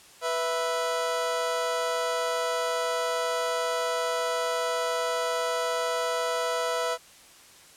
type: tone pair together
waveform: 25% pulse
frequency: 493.9 / 659.3 Hz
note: B4 / E5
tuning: 0 / 0 cents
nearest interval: perfect fourth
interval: 500 cents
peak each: -25 dBFS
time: 0.21-6.98 s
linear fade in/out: 50 ms
effects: white hiss -52 dBFS RMS until 7.76 s + low-pass 10000 Hz 12 dB/octave